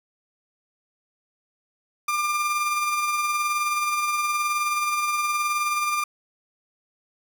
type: tone with tremolo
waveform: 30% pulse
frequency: 1196 Hz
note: D6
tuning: 31 cents sharp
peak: -18 dBFS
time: 2.08-6.04 s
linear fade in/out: 5 ms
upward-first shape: sine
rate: 19 Hz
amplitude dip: 35%
effects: none